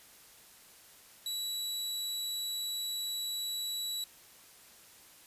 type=tone; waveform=sawtooth; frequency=3921 Hz; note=B7; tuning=13 cents flat; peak=-31 dBFS; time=1.26-4.04 s; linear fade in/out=2 ms; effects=white hiss -57 dBFS RMS until 5.26 s + resampled to 32000 Hz